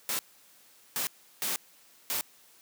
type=noise bursts at uneven times; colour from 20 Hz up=white; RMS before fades=-31 dBFS; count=4; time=0.09-0.19 / 0.96-1.07 / 1.42-1.56 / 2.1-2.21 s; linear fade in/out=0 ms; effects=white hiss -59 dBFS RMS until 2.61 s + high-pass 150 Hz 12 dB/octave